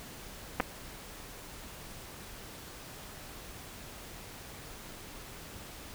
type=clicks; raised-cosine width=0.5 ms; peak=-13 dBFS; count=2; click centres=0.6 / 0.604 s; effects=pink hiss -47 dBFS RMS until 5.94 s